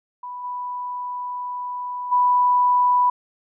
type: tone with level steps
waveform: sine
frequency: 987.8 Hz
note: B5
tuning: in tune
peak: -30 / -26 / -14 dBFS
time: 0.23-3.1 s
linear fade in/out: 5 ms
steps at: 0.43 / 2.11 s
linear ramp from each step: 20 ms
effects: none